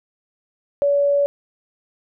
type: tone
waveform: sine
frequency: 569 Hz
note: C#5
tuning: 45 cents sharp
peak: -14 dBFS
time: 0.82-1.26 s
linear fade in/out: 0 ms
effects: none